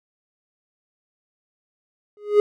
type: tone with exponential growth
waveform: triangle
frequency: 415.3 Hz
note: G#4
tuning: in tune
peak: -6 dBFS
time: 2.17-2.4 s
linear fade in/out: 1 ms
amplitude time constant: 48 ms
effects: none